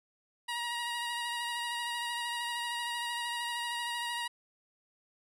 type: tone with vibrato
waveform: 15% pulse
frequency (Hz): 950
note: A#5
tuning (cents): +33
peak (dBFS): -27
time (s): 0.48-4.28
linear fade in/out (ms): 10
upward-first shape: sine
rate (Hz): 13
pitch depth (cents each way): 20
effects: low-pass 12000 Hz 12 dB/octave